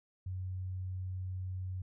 sine tone, 92.7 Hz, F#2, 4 cents sharp, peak -36 dBFS, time 0.26-1.82 s, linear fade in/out 5 ms, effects none

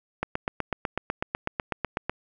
click train, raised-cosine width 0.5 ms, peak -11 dBFS, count 16, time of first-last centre 0.23-2.096 s, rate 8.04 Hz, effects none

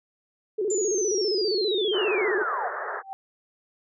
sine tone with vibrato, 399.2 Hz, G4, 32 cents sharp, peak -23 dBFS, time 0.58-2.43 s, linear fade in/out 10 ms, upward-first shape square, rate 15 Hz, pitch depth 130 cents each way
sine linear sweep, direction down, 7200 to 659.3 Hz, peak -27 dBFS, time 0.7-2.68 s, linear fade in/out 5 ms
white band-pass noise, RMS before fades -32 dBFS, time 1.92-3.03 s, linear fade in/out 50 ms, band 390 to 1800 Hz, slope 96 dB/octave
sine tone with exponential growth, 776 Hz, G5, 18 cents flat, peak -29 dBFS, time 2.95-3.13 s, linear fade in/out 0 ms, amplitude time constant 39 ms
effects none

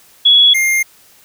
sine / square tone pair in turn, 3369 / 2116 Hz, G#7 / C7, +24 / +19 cents, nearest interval minor sixth, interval 805 cents, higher first, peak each -5 / -12 dBFS, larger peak first, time 0.25-0.54 / 0.54-0.83 s, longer neither, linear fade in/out 10 ms, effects white hiss -47 dBFS RMS until 1.24 s

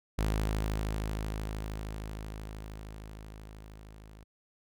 sawtooth tone with level ramp, 53 Hz, G#1, 36 cents sharp, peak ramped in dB -23 to -46 dBFS, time 0.18-4.24 s, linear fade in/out 10 ms, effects none

